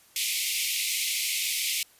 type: high-pass noise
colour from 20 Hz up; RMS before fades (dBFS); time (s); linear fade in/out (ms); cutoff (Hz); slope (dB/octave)
pink; -28; 0.16-1.83; 2; 2100; 96
effects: white hiss -58 dBFS RMS until 1.99 s + resampled to 32000 Hz